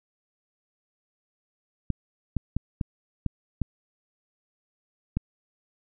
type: clicks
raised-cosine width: 5 ms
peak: -13 dBFS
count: 7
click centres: 1.903 / 2.367 / 2.566 / 2.812 / 3.263 / 3.617 / 5.17 s
effects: none